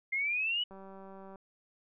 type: exponential sweep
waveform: sine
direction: up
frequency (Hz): 2097 to 2978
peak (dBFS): -29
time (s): 0.12-0.64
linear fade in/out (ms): 10
type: click train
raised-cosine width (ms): 1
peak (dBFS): -37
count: 126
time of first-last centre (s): 0.71-1.358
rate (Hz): 193
effects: none